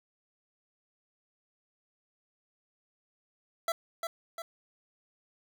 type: tone with echo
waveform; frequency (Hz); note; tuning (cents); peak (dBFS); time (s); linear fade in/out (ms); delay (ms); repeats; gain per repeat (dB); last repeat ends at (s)
25% pulse; 666; E5; +18; -24; 3.68-3.72; 2; 350; 2; -5; 4.42
effects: none